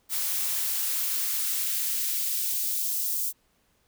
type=noise with high-pass filter sweep; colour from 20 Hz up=blue; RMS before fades=-28 dBFS; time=0.09-3.33 s; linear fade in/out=50 ms; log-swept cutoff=330 to 6200 Hz; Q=0.71; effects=pink hiss -68 dBFS RMS until 3.87 s